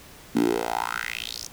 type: tone with high-pass filter sweep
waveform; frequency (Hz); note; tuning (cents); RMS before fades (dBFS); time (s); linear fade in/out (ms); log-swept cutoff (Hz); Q
10% pulse; 57.5; A#1; -23; -27; 0.35-1.48; 10; 240 to 6300; 4.4
effects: pink hiss -47 dBFS RMS until 1.52 s